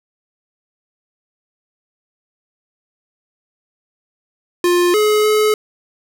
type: tone with pitch steps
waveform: square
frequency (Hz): 352.4 / 424.2 / 427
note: F4 / G#4 / G#4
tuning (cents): +16 / +37 / +48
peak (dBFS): -12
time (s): 4.64-5.54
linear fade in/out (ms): 2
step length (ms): 300
effects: none